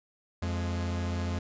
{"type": "tone pair together", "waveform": "45% pulse", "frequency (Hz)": [87.31, 208], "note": ["F2", "G#3"], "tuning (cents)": [0, 3], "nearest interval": "octave + minor third", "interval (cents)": 1503, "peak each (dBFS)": [-30, -37], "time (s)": [0.42, 1.39], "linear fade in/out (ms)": 5, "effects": ["resampled to 16000 Hz"]}